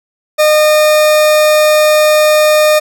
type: tone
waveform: 40% pulse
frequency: 610 Hz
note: D#5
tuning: 34 cents flat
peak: -5 dBFS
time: 0.38-2.8 s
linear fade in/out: 20 ms
effects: none